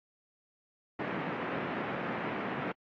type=band-pass noise; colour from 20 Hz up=pink; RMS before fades=-36 dBFS; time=0.99-2.72 s; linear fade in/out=5 ms; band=160 to 2200 Hz; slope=24 dB/octave; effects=AAC 32 kbps